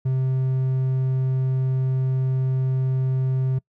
triangle tone, 130.81 Hz, C3, in tune, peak -17 dBFS, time 0.05-3.59 s, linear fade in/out 10 ms, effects noise-tail reverb RT60 0.1 s tail -24 dB re dry

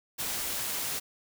white noise, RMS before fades -33 dBFS, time 0.18-1 s, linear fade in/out 20 ms, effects none

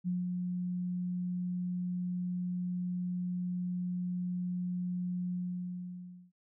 sine tone with ADSR envelope, 179.3 Hz, F3, 46 cents sharp, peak -29 dBFS, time 0.04-6.32 s, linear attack 35 ms, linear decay 180 ms, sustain -3 dB, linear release 990 ms, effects none

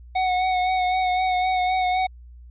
square tone with vibrato, 738 Hz, F#5, 5 cents flat, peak -20 dBFS, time 0.15-2.07 s, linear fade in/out 10 ms, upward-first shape sine, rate 3.9 Hz, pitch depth 25 cents each way, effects added 60 Hz sine -41 dBFS peak until 2.5 s + resampled to 8000 Hz

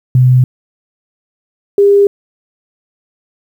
sine tone pair in turn, 127 / 402.4 Hz, B2 / G4, +49 / +45 cents, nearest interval octave + minor sixth, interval 1996 cents, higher second, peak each -4 dBFS, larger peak neither, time 0.15-0.44 / 1.78-2.07 s, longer neither, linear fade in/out 2 ms, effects 7-bit

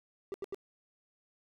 triangle tone bursts, 392 Hz, G4, in tune, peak -33 dBFS, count 3, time 0.32-0.545 s, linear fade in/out 0 ms, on 21 ms, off 81 ms, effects none

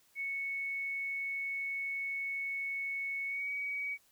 sine tone with pitch glide, 2212 to 2261 Hz, C#7 to C#7, -4 to +34 cents, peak -34 dBFS, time 0.15-3.98 s, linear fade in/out 50 ms, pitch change +38 cents, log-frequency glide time 3.27-3.49 s, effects white hiss -68 dBFS RMS until 4.11 s

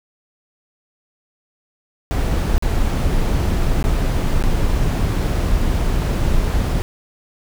brown noise with dropouts, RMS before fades -17 dBFS, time 2.11-6.82 s, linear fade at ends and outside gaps 0 ms, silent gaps 2.58-2.624 / 3.827-3.84 / 4.425-4.439 s, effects none

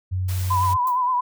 sine tone, 92.5 Hz, F#2, in tune, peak -21 dBFS, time 0.11-0.77 s, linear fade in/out 20 ms
white noise, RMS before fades -36 dBFS, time 0.28-0.74 s, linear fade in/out 10 ms
sine tone with vibrato, 1000 Hz, B5, 21 cents sharp, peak -18 dBFS, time 0.5-1.21 s, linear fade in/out 10 ms, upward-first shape triangle, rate 8.7 Hz, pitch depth 64 cents each way
violet noise with exponential decay, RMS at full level -33 dBFS, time 0.87-1.01 s, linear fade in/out 1 ms, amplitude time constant 29 ms
effects none

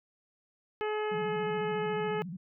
harmonic tone, 425.7 Hz, G#4, 43 cents sharp, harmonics 1 / 2 / 3 / 4 / 5 / 6 / 7, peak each -31 / -37 / -41 / -43 / -45 / -47 / -48 dBFS, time 0.81-2.22 s, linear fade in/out 0 ms
sine tone with vibrato, 174.61 Hz, F3, in tune, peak -37 dBFS, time 1.11-2.37 s, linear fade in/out 10 ms, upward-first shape square, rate 14 Hz, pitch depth 140 cents each way
effects none

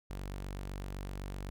sawtooth tone, 47.86 Hz, G1, 41 cents flat, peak -35 dBFS, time 0.1-1.5 s, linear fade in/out 0 ms, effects none

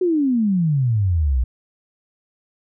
sine exponential sweep, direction down, 375.6 to 58.4 Hz, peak -15 dBFS, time 0.01-1.44 s, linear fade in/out 5 ms, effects none

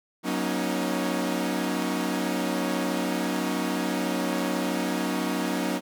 sawtooth chord, D# minor seventh, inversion first, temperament equal with one note detuned, 185 / 238.9 / 277.2 / 311.1 Hz, F#3 / A#3 / C#4 / D#4, 0 / +43 / 0 / 0 cents, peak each -27 dBFS, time 0.23-5.81 s, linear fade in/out 50 ms, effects none

